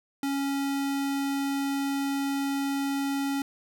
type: tone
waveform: square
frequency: 277.2 Hz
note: C#4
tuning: in tune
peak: -27 dBFS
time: 0.23-3.42 s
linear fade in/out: 2 ms
effects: none